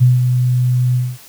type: tone with ADSR envelope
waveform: sine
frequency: 125 Hz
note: B2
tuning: 21 cents sharp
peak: -5 dBFS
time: 0-1.18 s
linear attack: 22 ms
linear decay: 170 ms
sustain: -6 dB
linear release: 230 ms
effects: white hiss -41 dBFS RMS until 1.28 s